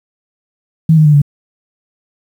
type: tone with pitch steps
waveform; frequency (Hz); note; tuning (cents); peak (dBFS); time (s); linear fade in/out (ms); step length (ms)
sine; 160.7 / 154.96 / 149.42 / 144.08; E3 / D#3 / D3 / D3; -44 / -7 / +30 / -33; -4; 0.89-1.218; 5; 82
effects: 7-bit